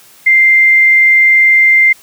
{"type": "tone", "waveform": "sine", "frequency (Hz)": 2093, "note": "C7", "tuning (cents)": 0, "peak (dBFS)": -4, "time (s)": [0.26, 1.93], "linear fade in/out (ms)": 10, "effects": ["white hiss -42 dBFS RMS until 2.02 s", "high-pass 80 Hz 12 dB/octave"]}